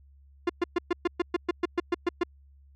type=tone bursts; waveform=45% pulse; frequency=349.2 Hz; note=F4; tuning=in tune; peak=-22 dBFS; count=13; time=0.47-2.235 s; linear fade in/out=5 ms; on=25 ms; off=120 ms; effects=added 69 Hz sine -53 dBFS peak until 2.75 s + low-pass 3000 Hz 12 dB/octave